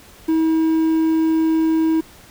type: tone with quantisation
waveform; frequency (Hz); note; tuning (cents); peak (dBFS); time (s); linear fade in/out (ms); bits
triangle; 321; E4; -46; -12; 0.28-2.01; 10; 7
effects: pink hiss -45 dBFS RMS until 2.3 s